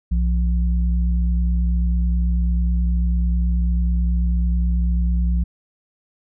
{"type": "tone pair together", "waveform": "sine", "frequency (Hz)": [61.27, 174.61], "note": ["B1", "F3"], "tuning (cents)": [-13, 0], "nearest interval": "octave + tritone", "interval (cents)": 1813, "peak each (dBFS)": [-16, -25], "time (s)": [0.11, 5.44], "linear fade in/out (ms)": 10, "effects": []}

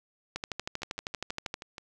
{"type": "two click trains", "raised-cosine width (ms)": 0.2, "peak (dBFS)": [-16, -24], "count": [16, 7], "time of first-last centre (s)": [[0.36, 1.541], [0.82, 1.782]], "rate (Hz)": [12.7, 6.24], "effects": []}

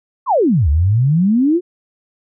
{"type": "exponential two-way sweep", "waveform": "sine", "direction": "down then up", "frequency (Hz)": [1174.7, 69.2, 370.3], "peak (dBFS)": -10, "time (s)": [0.26, 1.61], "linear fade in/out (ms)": 50, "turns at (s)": 0.69, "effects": []}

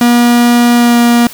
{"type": "tone with pitch glide", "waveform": "45% pulse", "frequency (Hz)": [239.8, 237.7], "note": ["A#3", "A#3"], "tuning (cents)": [49, 34], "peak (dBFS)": -5, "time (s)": [0.01, 1.27], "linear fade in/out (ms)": 2, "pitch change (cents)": -15, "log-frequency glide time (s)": [0.74, 0.98], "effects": ["white hiss -31 dBFS RMS until 1.33 s"]}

